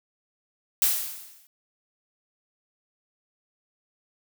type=noise with exponential decay; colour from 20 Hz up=blue; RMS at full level=-19 dBFS; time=0.82-1.47 s; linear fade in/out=1 ms; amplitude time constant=140 ms; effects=none